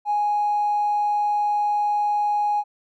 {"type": "tone with tanh clipping", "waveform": "triangle", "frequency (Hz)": 830.6, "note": "G#5", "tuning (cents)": 0, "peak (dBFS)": -18, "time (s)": [0.05, 2.64], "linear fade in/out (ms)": 50, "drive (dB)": 1, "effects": []}